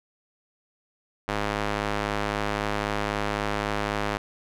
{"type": "tone with band-pass filter", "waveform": "square", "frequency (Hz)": 51.91, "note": "G#1", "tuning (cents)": 0, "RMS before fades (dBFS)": -28, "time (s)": [1.28, 4.18], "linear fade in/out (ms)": 10, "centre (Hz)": 1300, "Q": 0.54, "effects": []}